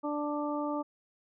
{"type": "harmonic tone", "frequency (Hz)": 294.6, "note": "D4", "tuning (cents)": 6, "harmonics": [1, 2, 3, 4], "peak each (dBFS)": [-33, -36, -38, -39], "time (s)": [0.03, 0.83], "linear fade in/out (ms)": 20, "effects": []}